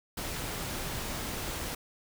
pink noise, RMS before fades -36 dBFS, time 0.17-1.75 s, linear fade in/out 5 ms, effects none

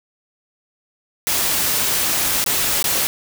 white noise with dropouts, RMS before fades -19 dBFS, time 1.27-3.07 s, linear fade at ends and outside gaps 0 ms, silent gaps 2.441-2.462 / 2.826-2.842 s, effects none

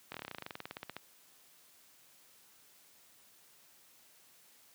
slowing click train, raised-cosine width 0.3 ms, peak -25 dBFS, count 21, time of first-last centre 0.12-0.966 s, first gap 23 ms, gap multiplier 1.06, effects white hiss -63 dBFS RMS until 4.74 s + high-pass 100 Hz 12 dB/octave

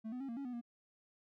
triangle tone with pitch steps, 220.9 / 250.6 / 272.5 / 232.3 / 278.1 / 247.4 / 237 Hz, A3 / B3 / C#4 / A#3 / C#4 / B3 / A#3, +7 / +25 / -29 / -6 / +6 / +3 / +29 cents, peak -38 dBFS, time 0.04-0.614 s, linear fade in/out 20 ms, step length 82 ms, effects none

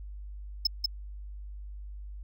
triangle tone with echo, 5210 Hz, E8, 21 cents flat, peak -20 dBFS, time 0.65-0.67 s, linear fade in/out 5 ms, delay 190 ms, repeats 1, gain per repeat -2 dB, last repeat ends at 0.86 s, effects added 50 Hz sine -39 dBFS peak until 2.23 s

